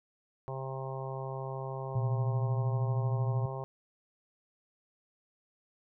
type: harmonic tone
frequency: 133.1 Hz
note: C3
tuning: 30 cents sharp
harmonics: 1 / 3 / 4 / 5 / 6 / 7 / 8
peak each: -38 / -43 / -44 / -45 / -46 / -46 / -47 dBFS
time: 0.48-3.64 s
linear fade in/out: 0 ms
type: tone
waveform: sine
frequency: 120.2 Hz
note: B2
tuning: 46 cents flat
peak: -28 dBFS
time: 1.95-3.46 s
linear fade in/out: 5 ms
effects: none